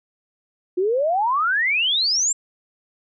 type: exponential sweep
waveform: sine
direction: up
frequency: 349.2 to 7620 Hz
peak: -17 dBFS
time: 0.77-2.33 s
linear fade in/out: 10 ms
effects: none